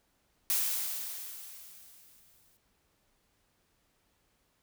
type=noise with exponential decay; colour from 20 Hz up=blue; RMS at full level=-28 dBFS; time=0.5-2.57 s; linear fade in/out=0 ms; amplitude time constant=450 ms; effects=pink hiss -73 dBFS RMS until 4.62 s